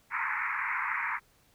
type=band-pass noise; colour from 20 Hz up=white; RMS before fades=-32 dBFS; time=0.1-1.2 s; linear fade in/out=50 ms; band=880 to 2300 Hz; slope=96 dB/octave; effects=pink hiss -65 dBFS RMS until 1.54 s